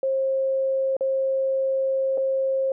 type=tone with dropouts; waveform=sine; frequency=534 Hz; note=C5; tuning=35 cents sharp; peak=-20 dBFS; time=0.03-2.72 s; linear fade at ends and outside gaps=2 ms; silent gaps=0.967-1.008 / 2.175-2.179 s; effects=none